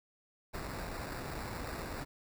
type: noise with sample-and-hold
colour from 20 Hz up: pink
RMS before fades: -41 dBFS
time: 0.53-2.05 s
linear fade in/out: 20 ms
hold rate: 3150 Hz
effects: none